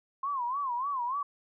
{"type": "tone with vibrato", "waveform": "sine", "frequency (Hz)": 1046.5, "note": "C6", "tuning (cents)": 0, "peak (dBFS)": -29, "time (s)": [0.23, 1.23], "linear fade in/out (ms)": 5, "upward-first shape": "sine", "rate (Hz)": 3.4, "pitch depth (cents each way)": 170, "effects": []}